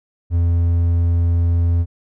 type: tone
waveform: triangle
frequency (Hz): 85.3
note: F2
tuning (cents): -40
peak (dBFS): -11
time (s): 0.3-1.86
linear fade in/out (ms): 50
effects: none